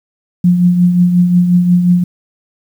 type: tone with tremolo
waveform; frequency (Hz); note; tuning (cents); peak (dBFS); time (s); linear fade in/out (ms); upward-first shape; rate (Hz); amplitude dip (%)
sine; 177.4; F3; +27; -4; 0.44-2.04; 5; triangle; 5.6; 55
effects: 7-bit